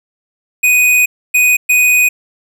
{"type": "tone bursts at uneven times", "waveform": "square", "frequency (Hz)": 2489, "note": "D#7", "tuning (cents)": 0, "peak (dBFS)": -8, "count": 3, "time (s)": [[0.63, 1.06], [1.34, 1.57], [1.69, 2.09]], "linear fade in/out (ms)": 10, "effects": []}